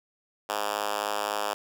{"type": "tone with high-pass filter", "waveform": "5% pulse", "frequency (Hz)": 103.83, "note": "G#2", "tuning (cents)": 0, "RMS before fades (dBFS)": -30, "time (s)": [0.49, 1.54], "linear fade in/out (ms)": 5, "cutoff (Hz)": 600, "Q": 0.97, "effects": []}